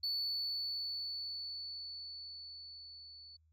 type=tone with level ramp; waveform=sine; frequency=4462 Hz; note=C#8; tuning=11 cents sharp; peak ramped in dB=-31 to -52 dBFS; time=0.03-3.37 s; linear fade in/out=10 ms; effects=tanh soft clip ceiling -32 dBFS + added 79 Hz sine -67 dBFS peak until 3.52 s